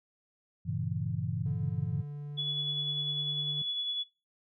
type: chord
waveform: sine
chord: G diminished seventh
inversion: none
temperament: equal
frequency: 98 / 116.54 / 138.59 / 164.81 Hz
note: G2 / Bb2 / Db3 / Fb3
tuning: 0 / 0 / 0 / 0 cents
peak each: -36 dBFS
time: 0.65-2.03 s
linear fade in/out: 20 ms
type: tone with pitch glide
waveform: triangle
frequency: 144.9 to 147.09 Hz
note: D3 to D3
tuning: -23 to +3 cents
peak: -35 dBFS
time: 1.46-3.62 s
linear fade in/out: 2 ms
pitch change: +26 cents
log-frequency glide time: 1.62-3.42 s
type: tone with tremolo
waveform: sine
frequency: 3408 Hz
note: G#7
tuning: 44 cents sharp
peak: -30 dBFS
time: 2.37-4.04 s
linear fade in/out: 20 ms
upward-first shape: sine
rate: 10 Hz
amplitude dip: 35%
effects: noise-tail reverb RT60 0.3 s tail -23 dB re dry